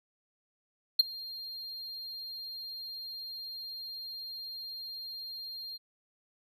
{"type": "tone with ADSR envelope", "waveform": "triangle", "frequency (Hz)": 4204, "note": "C8", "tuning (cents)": 7, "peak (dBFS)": -14, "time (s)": [0.99, 5.78], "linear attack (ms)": 8, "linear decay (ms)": 17, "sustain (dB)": -24, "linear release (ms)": 24, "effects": []}